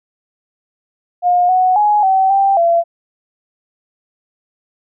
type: tone with pitch steps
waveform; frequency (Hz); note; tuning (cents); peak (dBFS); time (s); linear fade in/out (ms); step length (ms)
sine; 713 / 740 / 836 / 765 / 786 / 679; F5 / F#5 / G#5 / G5 / G5 / F5; +36 / 0 / +11 / -42 / +4 / -49; -9; 1.22-2.84; 50; 270
effects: none